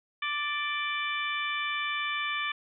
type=harmonic tone with a mistuned harmonic; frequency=587.3 Hz; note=D5; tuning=in tune; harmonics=2 / 3 / 4 / 5 / 6; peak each=-34 / -35 / -33 / -38 / -39 dBFS; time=0.22-2.52 s; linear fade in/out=5 ms; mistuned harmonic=5; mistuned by=+32 cents; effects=none